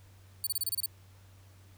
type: tone bursts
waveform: 5% pulse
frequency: 4500 Hz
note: C#8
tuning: 25 cents sharp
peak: -22 dBFS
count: 8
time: 0.44-0.86 s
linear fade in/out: 2 ms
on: 28 ms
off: 28 ms
effects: added 95 Hz sine -54 dBFS peak until 1.77 s + pink hiss -63 dBFS RMS until 1.77 s